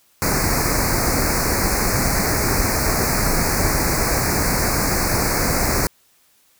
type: band-stop noise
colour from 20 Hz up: pink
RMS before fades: -19 dBFS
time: 0.22-5.87 s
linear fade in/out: 0 ms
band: 2400 to 4300 Hz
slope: 96 dB/octave
effects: white hiss -58 dBFS RMS until 6.59 s